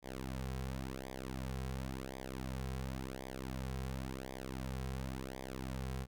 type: tone with flanger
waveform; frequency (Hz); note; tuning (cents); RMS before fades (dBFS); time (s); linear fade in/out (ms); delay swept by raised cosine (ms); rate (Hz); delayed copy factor
sawtooth; 65.41; C2; 0; -42; 0.02-6.07; 50; 0.71 to 3.41; 0.93; -0.95
effects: none